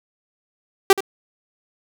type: tone with echo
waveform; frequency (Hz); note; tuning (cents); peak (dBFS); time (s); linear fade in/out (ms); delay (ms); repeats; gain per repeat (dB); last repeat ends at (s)
sawtooth; 390; G4; -9; -4; 0.9-0.93; 2; 76; 1; -14; 1.006
effects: none